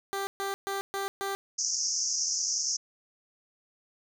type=tone bursts; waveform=15% pulse; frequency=393.7 Hz; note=G4; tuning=8 cents sharp; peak=-24 dBFS; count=5; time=0.13-1.35 s; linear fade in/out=0 ms; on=140 ms; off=130 ms
type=band-pass noise; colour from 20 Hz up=white; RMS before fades=-30 dBFS; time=1.58-2.77 s; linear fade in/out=10 ms; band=5200 to 6600 Hz; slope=96 dB/octave
effects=none